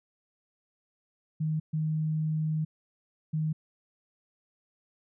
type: tone bursts at uneven times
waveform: sine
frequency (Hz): 156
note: D#3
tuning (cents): +5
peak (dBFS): -26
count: 3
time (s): 1.4-1.6 / 1.73-2.65 / 3.33-3.53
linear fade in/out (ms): 10
effects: none